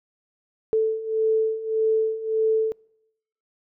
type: beating tone pair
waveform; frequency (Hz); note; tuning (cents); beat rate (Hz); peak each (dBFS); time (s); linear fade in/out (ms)
sine; 439.6 / 441.3; A4 / A4; -2 / +5; 1.7; -25 / -21; 0.73-2.72; 0
effects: noise-tail reverb RT60 0.8 s tail -26 dB re dry